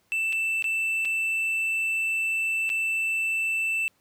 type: tone with dropouts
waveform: triangle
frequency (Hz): 2657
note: E7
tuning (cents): +13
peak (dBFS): -22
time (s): 0.12-3.88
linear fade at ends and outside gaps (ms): 0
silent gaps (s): 0.325-0.329 / 0.624-0.642 / 1.05-1.054 / 2.693-2.7
effects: pink hiss -67 dBFS RMS until 4 s + high-pass 80 Hz 12 dB/octave